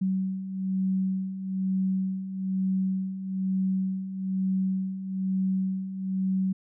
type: beating tone pair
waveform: sine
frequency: 188.6 / 189.7 Hz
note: F#3 / F#3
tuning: +33 / +43 cents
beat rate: 1.1 Hz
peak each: -32 / -26 dBFS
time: 0.01-6.53 s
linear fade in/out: 10 ms
effects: none